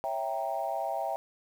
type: chord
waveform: sine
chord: C# diminished seventh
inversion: none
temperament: equal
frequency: 554.4 / 659.3 / 784 / 932.3 Hz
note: C#5 / E5 / G5 / Bb5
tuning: 0 / 0 / 0 / 0 cents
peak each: -38 / -33 / -33 / -38 dBFS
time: 0.04-1.16 s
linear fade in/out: 0 ms
effects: tanh soft clip ceiling -19 dBFS + 9-bit